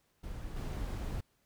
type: noise with level steps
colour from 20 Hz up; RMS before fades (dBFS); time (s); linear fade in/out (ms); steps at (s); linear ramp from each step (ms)
brown; -42 / -37; 0.23-1.21; 10; 0.56; 5
effects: pink hiss -74 dBFS RMS until 1.45 s